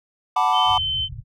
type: chord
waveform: triangle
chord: B minor seventh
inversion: second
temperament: equal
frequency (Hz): 740 / 880 / 987.8 / 1174.7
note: F#5 / A5 / B5 / D6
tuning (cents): 0 / 0 / 0 / 0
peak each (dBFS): -20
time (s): 0.36-0.78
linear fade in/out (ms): 5
type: tone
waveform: sine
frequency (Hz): 3075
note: G7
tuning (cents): -34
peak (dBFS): -21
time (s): 0.52-1.09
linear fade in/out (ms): 50
type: low-pass noise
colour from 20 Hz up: white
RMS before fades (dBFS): -35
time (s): 0.65-1.24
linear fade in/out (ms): 50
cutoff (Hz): 140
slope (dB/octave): 96
effects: none